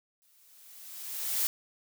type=noise with exponential growth; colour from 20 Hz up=blue; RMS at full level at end=-27 dBFS; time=0.22-1.47 s; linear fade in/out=0 ms; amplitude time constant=270 ms; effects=none